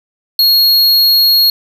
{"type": "tone", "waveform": "square", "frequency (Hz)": 4300, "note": "C8", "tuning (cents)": 47, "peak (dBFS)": -7, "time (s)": [0.39, 1.5], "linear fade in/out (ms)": 2, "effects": []}